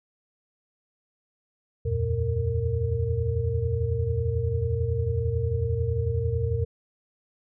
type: tone cluster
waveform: sine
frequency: 78.7 / 89.8 / 116.8 / 460.7 Hz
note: D#2 / F2 / A#2 / A#4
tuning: +20 / +49 / +4 / -20 cents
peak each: -30 / -28 / -27 / -30 dBFS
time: 1.85-6.65 s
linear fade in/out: 10 ms
effects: none

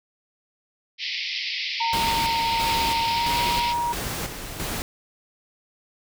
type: band-pass noise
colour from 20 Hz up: pink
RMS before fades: -29 dBFS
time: 0.98-3.75 s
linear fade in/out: 50 ms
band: 2000 to 5300 Hz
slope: 96 dB/octave
type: tone with pitch glide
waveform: sine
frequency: 920 to 948.1 Hz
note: A#5 to A#5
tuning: -23 to +29 cents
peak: -22 dBFS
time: 1.8-3.93 s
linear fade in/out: 10 ms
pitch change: +52 cents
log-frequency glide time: 3.05-3.38 s
type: noise with tremolo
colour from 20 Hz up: pink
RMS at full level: -29 dBFS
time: 1.93-4.82 s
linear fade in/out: 0 ms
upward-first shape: square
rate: 1.5 Hz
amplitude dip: 50%
effects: none

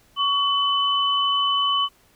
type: tone pair together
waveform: sine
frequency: 1126 / 3009 Hz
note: C#6 / F#7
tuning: +27 / +28 cents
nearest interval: octave + perfect fourth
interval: 1701 cents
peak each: -21 dBFS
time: 0.16-1.89 s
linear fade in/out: 50 ms
effects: pink hiss -58 dBFS RMS until 2.15 s

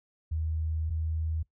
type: tone pair in turn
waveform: sine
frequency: 79.3 / 79.75 Hz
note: D#2 / D#2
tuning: +33 / +43 cents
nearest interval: unison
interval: 10 cents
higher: second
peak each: -28 dBFS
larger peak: neither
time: 0.31-0.9 / 0.9-1.43 s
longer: first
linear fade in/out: 10 ms
effects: noise-tail reverb RT60 0.1 s tail -19 dB re dry

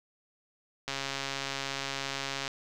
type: click train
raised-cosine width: 0.2 ms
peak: -16 dBFS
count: 220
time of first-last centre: 0.88-2.479 s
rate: 137 Hz
effects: none

